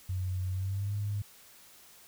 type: tone with pitch glide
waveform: sine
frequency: 92.5 to 102.64 Hz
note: F#2 to G#2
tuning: 0 to -20 cents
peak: -30 dBFS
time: 0.09-1.22 s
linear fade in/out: 5 ms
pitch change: +180 cents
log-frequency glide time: 0.51-0.94 s
effects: white hiss -56 dBFS RMS until 2.07 s